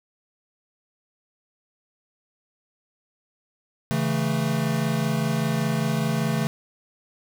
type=chord; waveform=square; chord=A major; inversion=first; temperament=equal with one note detuned; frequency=138.59 / 163.68 / 220 Hz; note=C#3 / E3 / A3; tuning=0 / -12 / 0 cents; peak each=-27 dBFS; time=3.91-6.47 s; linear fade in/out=0 ms; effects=none